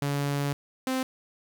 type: tone pair in turn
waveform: sawtooth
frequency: 142.3 / 260.1 Hz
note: C#3 / C4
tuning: +46 / -10 cents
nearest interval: minor seventh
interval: 1044 cents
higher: second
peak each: -22 dBFS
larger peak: neither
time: 0.02-0.53 / 0.87-1.03 s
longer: first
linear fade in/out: 2 ms
effects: 9-bit